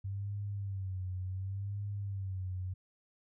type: tone with vibrato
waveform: sine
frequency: 96.8 Hz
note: G2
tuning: 21 cents flat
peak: -35 dBFS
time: 0.04-2.74 s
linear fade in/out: 10 ms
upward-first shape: sine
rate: 0.69 Hz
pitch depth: 86 cents each way
effects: none